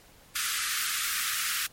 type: high-pass noise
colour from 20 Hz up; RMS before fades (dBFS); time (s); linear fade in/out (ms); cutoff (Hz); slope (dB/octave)
pink; -30; 0.35-1.67; 10; 1200; 96
effects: pink hiss -56 dBFS RMS until 1.72 s + MP3 64 kbps